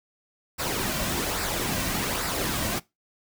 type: noise with flanger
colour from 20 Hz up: pink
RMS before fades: -28 dBFS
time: 0.58-2.8 s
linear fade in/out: 20 ms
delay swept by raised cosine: 0.31 to 2.41 ms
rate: 1.2 Hz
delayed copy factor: -0.5
effects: noise-tail reverb RT60 0.2 s tail -21 dB re dry